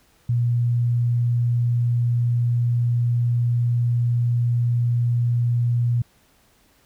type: tone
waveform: sine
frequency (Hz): 119.8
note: A#2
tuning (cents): +48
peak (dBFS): -17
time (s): 0.29-6.02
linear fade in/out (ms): 5
effects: pink hiss -59 dBFS RMS until 6.85 s